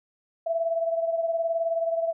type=beating tone pair; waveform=sine; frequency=661 / 680 Hz; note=E5 / F5; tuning=+5 / -46 cents; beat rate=19 Hz; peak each=-24 / -31 dBFS; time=0.46-2.13 s; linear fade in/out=10 ms; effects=none